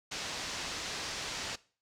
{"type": "low-pass noise", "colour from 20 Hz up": "white", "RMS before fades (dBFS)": -39, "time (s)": [0.11, 1.56], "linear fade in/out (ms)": 10, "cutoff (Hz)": 6200, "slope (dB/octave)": 24, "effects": ["noise-tail reverb RT60 0.4 s tail -20 dB re dry"]}